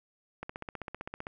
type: click train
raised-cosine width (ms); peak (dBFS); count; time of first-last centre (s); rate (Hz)
0.5; -23; 14; 0.43-1.269; 15.5
effects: none